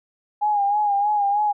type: tone with vibrato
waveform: sine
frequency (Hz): 821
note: G#5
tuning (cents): -20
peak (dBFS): -17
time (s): 0.41-1.53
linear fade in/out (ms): 20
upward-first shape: sine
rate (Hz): 3.2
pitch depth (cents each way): 51
effects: none